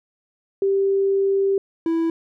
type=tone pair in turn; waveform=sine / triangle; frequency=392 / 329.4 Hz; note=G4 / E4; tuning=0 / -1 cents; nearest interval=minor third; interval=301 cents; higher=first; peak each=-16 dBFS; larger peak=neither; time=0.62-1.58 / 1.86-2.1 s; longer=first; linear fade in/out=2 ms; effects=none